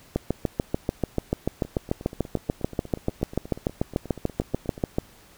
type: two click trains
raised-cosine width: 2 ms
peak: -24 / -9 dBFS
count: 27 / 34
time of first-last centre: 1.65-4.779 / 0.16-4.985 s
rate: 8.31 / 6.84 Hz
effects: pink hiss -53 dBFS RMS until 5.37 s